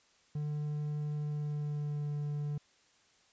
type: tone with pitch glide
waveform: triangle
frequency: 149 to 146.86 Hz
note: D3 to D3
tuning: +25 to 0 cents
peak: -31 dBFS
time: 0.35-2.58 s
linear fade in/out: 5 ms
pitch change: -25 cents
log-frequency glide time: 1.16-2.13 s
effects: white hiss -67 dBFS RMS until 3.32 s + resampled to 16000 Hz

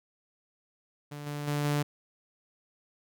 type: tone with level steps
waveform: sawtooth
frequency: 146.3 Hz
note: D3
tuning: 6 cents flat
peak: -35 / -30 / -24 / -22 dBFS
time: 1.11-1.83 s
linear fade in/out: 10 ms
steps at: 1.26 / 1.47 / 1.64 s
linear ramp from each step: 10 ms
effects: none

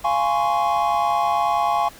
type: chord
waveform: triangle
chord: Db major seventh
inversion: first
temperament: just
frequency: 693 / 831.5 / 1039.4 / 1108.7 Hz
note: F5 / Ab5 / C6 / Db6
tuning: -14 / +2 / -12 / 0 cents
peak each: -21 / -19 / -25 / -22 dBFS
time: 0.04-1.89 s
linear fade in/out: 10 ms
effects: pink hiss -44 dBFS RMS until 1.99 s

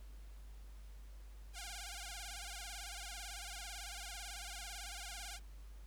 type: tone with vibrato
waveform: 5% pulse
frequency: 753 Hz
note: F#5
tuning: 30 cents sharp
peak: -34 dBFS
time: 1.53-5.4 s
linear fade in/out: 50 ms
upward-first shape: sine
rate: 18 Hz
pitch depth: 150 cents each way
effects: added 50 Hz sine -50 dBFS peak until 5.86 s + pink hiss -67 dBFS RMS until 5.86 s

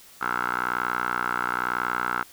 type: tone with band-pass filter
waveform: 10% pulse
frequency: 61 Hz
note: B1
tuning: 21 cents flat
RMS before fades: -27 dBFS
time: 0.21-2.23 s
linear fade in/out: 5 ms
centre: 1300 Hz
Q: 9.9
effects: white hiss -50 dBFS RMS until 2.32 s

